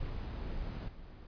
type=noise with level steps; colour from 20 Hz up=brown; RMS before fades=-39 / -49 dBFS; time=0-1.27 s; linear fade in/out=5 ms; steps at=0.88 s; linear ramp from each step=5 ms; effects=resampled to 11025 Hz